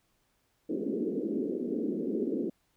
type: band-pass noise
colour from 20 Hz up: pink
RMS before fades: -32 dBFS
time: 0.69-2.5 s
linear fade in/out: 5 ms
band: 210 to 450 Hz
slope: 48 dB/octave
effects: pink hiss -73 dBFS RMS until 2.76 s